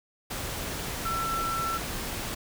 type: tone in noise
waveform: sine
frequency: 1340 Hz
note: E6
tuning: 28 cents sharp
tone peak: -28 dBFS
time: 1.05-1.78 s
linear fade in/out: 10 ms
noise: pink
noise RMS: -34 dBFS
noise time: 0.3-2.35 s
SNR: +3 dB
effects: none